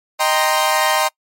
sawtooth chord, C minor seventh, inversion first, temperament equal, 622.3 / 784 / 932.3 / 1046.5 Hz, Eb5 / G5 / Bb5 / C6, 0 / 0 / 0 / 0 cents, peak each -16 dBFS, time 0.19-1.09 s, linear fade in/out 20 ms, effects noise-tail reverb RT60 0.1 s tail -26 dB re dry + MP3 64 kbps

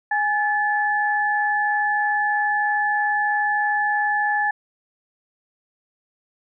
sine tone pair together, 830.6 / 1733.7 Hz, G#5 / A6, 0 / -26 cents, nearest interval octave + minor second, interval 1274 cents, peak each -21 dBFS, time 0.11-4.51 s, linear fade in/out 5 ms, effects none

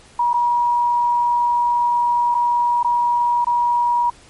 sine tone with dropouts, 959 Hz, A#5, 49 cents sharp, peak -14 dBFS, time 0.19-4.1 s, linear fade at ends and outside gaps 5 ms, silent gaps 0.332-0.34 / 2.345-2.349 / 2.83-2.845 / 3.446-3.468 s, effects pink hiss -47 dBFS RMS until 4.29 s + MP3 48 kbps

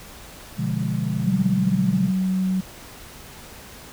sine chord, B diminished seventh, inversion none, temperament equal, 123.47 / 146.83 / 174.61 / 207.7 Hz, B2 / D3 / F3 / Ab3, 0 / 0 / 0 / 0 cents, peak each -27 dBFS, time 0.56-2.12 s, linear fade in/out 50 ms
sine tone with pitch glide, 190 to 187.28 Hz, F#3 to F#3, +46 to +21 cents, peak -19 dBFS, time 1.26-2.61 s, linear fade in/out 10 ms, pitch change -25 cents, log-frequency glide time 1.42-2.26 s
effects pink hiss -42 dBFS RMS until 3.92 s

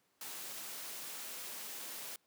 white noise, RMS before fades -45 dBFS, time 0.21-2.16 s, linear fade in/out 2 ms, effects pink hiss -75 dBFS RMS until 2.26 s + high-pass 200 Hz 12 dB/octave

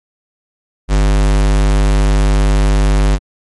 square tone, 50 Hz, G1, 35 cents sharp, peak -9 dBFS, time 0.88-3.19 s, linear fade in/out 50 ms, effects MP3 48 kbps

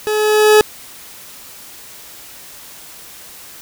40% pulse tone with level ramp, 425.9 Hz, G#4, 44 cents sharp, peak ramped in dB -15 to -4 dBFS, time 0.07-0.61 s, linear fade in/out 0 ms, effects white hiss -37 dBFS RMS until 3.61 s

